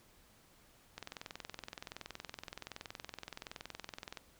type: click train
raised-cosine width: 0.2 ms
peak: -26 dBFS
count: 69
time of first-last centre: 0.98-4.172 s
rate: 21.3 Hz
effects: pink hiss -65 dBFS RMS until 4.39 s